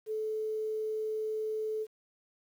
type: tone with quantisation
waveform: sine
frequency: 434.1 Hz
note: A4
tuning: 23 cents flat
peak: -31 dBFS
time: 0.06-1.87 s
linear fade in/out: 50 ms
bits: 10
effects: none